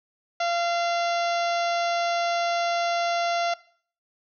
harmonic tone with a mistuned harmonic, 688 Hz, F5, 26 cents flat, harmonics 1 / 2 / 3 / 4 / 5 / 6 / 7 / 8 / 9, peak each -24 / -30 / -34 / -36 / -38 / -40 / -41 / -42 / -43 dBFS, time 0.4-3.54 s, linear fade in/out 5 ms, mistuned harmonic 7, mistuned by -47 cents, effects noise-tail reverb RT60 0.5 s tail -19 dB re dry

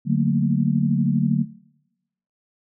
sine tone cluster, 146 / 184 / 223.6 / 236.1 Hz, D3 / F#3 / A3 / A#3, -10 / -9 / +28 / +22 cents, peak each -21 / -22 / -22 / -26 dBFS, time 0.05-1.46 s, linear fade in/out 50 ms, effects noise-tail reverb RT60 0.9 s tail -21 dB re dry

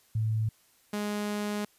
sine / sawtooth tone pair in turn, 110 / 207.7 Hz, A2 / G#3, 0 / 0 cents, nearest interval major seventh, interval 1100 cents, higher second, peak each -25 / -26 dBFS, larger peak first, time 0.15-0.49 / 0.93-1.65 s, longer second, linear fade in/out 5 ms, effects white hiss -64 dBFS RMS until 1.78 s + resampled to 32000 Hz

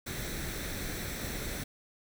pink noise with comb filter, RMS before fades -37 dBFS, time 0.06-1.64 s, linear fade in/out 10 ms, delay 0.51 ms, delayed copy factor +0.55, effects none

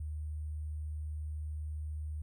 sine tone with sample-and-hold, 76.2 Hz, D#2, 36 cents flat, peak -36 dBFS, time 0-2.22 s, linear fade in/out 5 ms, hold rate 8820 Hz, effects none

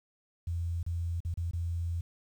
sine tone with dropouts, 85 Hz, F2, 46 cents flat, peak -30 dBFS, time 0.47-2.01 s, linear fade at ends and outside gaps 5 ms, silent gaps 0.83-0.863 / 1.204-1.249 / 1.341-1.373 / 1.512-1.533 s, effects 10-bit

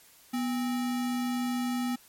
sine tone with sample-and-hold, 245.7 Hz, B3, 9 cents flat, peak -27 dBFS, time 0.33-1.96 s, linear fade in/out 10 ms, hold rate 1050 Hz, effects white hiss -57 dBFS RMS until 2.08 s + MP3 64 kbps

